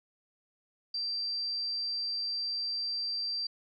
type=tone; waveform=sine; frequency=4699 Hz; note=D8; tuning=in tune; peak=-31 dBFS; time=0.94-3.47 s; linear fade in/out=5 ms; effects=none